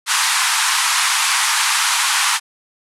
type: band-pass noise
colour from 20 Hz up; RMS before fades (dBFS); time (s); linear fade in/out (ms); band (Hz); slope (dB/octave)
pink; -17; 0.06-2.4; 50; 900 to 11000; 48
effects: none